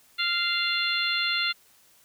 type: harmonic tone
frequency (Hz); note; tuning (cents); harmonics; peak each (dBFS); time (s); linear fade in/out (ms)
695; F5; -9; 2 / 3 / 4 / 5 / 6; -30 / -30 / -30 / -30 / -30; 0.18-1.53; 20
effects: white hiss -59 dBFS RMS until 2.04 s